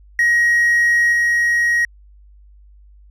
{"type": "tone with level steps", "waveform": "triangle", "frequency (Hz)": 1890, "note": "A#6", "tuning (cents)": 23, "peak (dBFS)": [-9, -11], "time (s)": [0.19, 1.85], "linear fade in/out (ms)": 2, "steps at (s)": 1.12, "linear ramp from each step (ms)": 10, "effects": ["tanh soft clip ceiling -6 dBFS", "added 50 Hz sine -43 dBFS peak until 3.1 s"]}